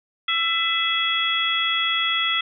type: harmonic tone with a mistuned harmonic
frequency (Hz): 668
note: E5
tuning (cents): +23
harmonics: 2 / 3 / 4 / 5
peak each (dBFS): -26 / -26 / -28 / -22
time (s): 0.28-2.41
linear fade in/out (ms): 5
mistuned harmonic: 4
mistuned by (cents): -39
effects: none